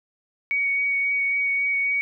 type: tone with vibrato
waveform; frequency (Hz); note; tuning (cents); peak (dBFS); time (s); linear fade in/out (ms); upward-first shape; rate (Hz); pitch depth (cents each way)
sine; 2243; C#7; +20; -20; 0.51-2.01; 0; sine; 3.7; 11
effects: none